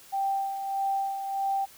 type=tone with tremolo; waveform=sine; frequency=784 Hz; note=G5; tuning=in tune; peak=-24 dBFS; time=0.12-1.66 s; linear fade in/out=20 ms; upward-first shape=sine; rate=1.6 Hz; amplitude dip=55%; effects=white hiss -52 dBFS RMS until 1.77 s